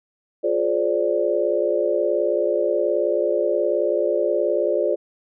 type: chord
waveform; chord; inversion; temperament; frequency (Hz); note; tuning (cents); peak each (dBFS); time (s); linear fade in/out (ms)
sine; D half-diminished seventh; first; just; 352.4 / 422.9 / 528.6 / 587.3; F4 / Ab4 / C5 / D5; +16 / +31 / +18 / 0; -24 / -24 / -24 / -22; 0.43-4.96; 20
effects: none